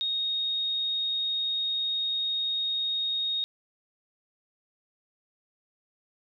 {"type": "tone", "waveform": "sine", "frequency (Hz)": 3729, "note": "A#7", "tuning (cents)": 0, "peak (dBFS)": -26, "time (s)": [0.01, 3.44], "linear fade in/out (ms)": 0, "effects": []}